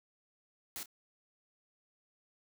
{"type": "noise with echo", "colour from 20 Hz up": "white", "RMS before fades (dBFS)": -42, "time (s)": [0.76, 0.83], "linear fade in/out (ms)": 0, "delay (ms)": 28, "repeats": 1, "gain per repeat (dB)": -14, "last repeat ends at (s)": 0.858, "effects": []}